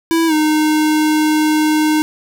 square tone with pitch glide, 329.6 to 307.5 Hz, E4 to D#4, 0 to -20 cents, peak -12 dBFS, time 0.11-2.02 s, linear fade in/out 0 ms, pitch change -120 cents, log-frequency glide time 0.27-0.33 s, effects none

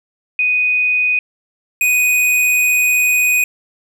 sine / square tone pair in turn, 2489 / 2489 Hz, D#7 / D#7, 0 / 0 cents, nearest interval unison, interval 0 cents, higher neither, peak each -12 dBFS, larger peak neither, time 0.39-1.19 / 1.81-3.44 s, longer second, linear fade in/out 2 ms, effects none

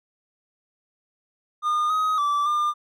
triangle tone with pitch steps, 1217 / 1260 / 1162 / 1201 Hz, D#6 / D#6 / D6 / D6, -39 / +21 / -19 / +38 cents, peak -18 dBFS, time 1.62-2.74 s, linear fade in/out 50 ms, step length 280 ms, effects none

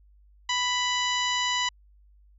harmonic tone with a mistuned harmonic, 990 Hz, B5, 4 cents sharp, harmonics 1 / 2 / 3 / 4 / 5 / 6 / 7, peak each -29 / -30 / -29 / -33 / -39 / -38 / -37 dBFS, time 0.49-1.69 s, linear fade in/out 5 ms, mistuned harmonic 7, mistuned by +43 cents, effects added 50 Hz sine -54 dBFS peak until 2.38 s

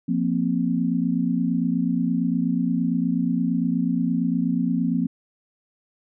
sine chord, F suspended fourth, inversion none, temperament equal, 174.61 / 233.1 / 261.6 Hz, F3 / Bb3 / C4, 0 / 0 / 0 cents, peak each -24 dBFS, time 0.08-5.07 s, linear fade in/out 10 ms, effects none

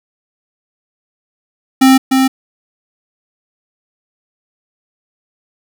square tone with echo, 263.8 Hz, C4, 14 cents sharp, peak -5 dBFS, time 1.81-1.98 s, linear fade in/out 10 ms, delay 300 ms, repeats 1, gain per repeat -4 dB, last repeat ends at 2.28 s, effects none

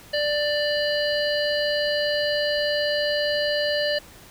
harmonic tone, 590 Hz, D5, 8 cents sharp, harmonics 1 / 3 / 5 / 7 / 8, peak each -23 / -28 / -30 / -31 / -32 dBFS, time 0.13-3.99 s, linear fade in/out 10 ms, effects pink hiss -47 dBFS RMS until 4.3 s

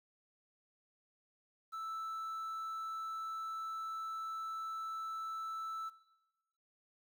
triangle tone with quantisation, 1318.5 Hz, E6, in tune, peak -38 dBFS, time 1.72-5.9 s, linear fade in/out 20 ms, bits 11, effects noise-tail reverb RT60 1.0 s tail -17 dB re dry

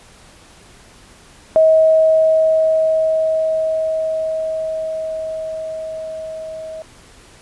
sine tone with level ramp, 637 Hz, D#5, 41 cents sharp, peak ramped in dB -7 to -27 dBFS, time 1.56-6.82 s, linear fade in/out 0 ms, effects pink hiss -45 dBFS RMS until 7.41 s + resampled to 24000 Hz

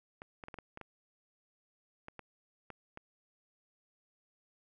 clicks, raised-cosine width 0.5 ms, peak -30 dBFS, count 11, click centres 0.219 / 0.438 / 0.484 / 0.542 / 0.587 / 0.774 / 0.813 / 2.084 / 2.193 / 2.703 / 2.974 s, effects none

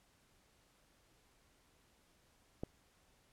click, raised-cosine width 2 ms, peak -26 dBFS, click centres 2.635 s, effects pink hiss -71 dBFS RMS until 3.32 s + low-pass 12000 Hz 12 dB/octave

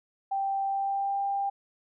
sine tone with pitch glide, 784 to 794.9 Hz, G5 to G5, 0 to +24 cents, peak -26 dBFS, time 0.31-1.5 s, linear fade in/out 10 ms, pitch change +24 cents, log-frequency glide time 0.65-1.2 s, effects none

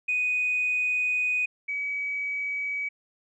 sine tone pair in turn, 2489 / 2274 Hz, D#7 / C#7, 0 / +44 cents, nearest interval major second, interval 156 cents, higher first, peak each -22 / -27 dBFS, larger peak first, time 0.08-1.46 / 1.68-2.89 s, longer first, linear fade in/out 10 ms, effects tanh soft clip ceiling -18 dBFS

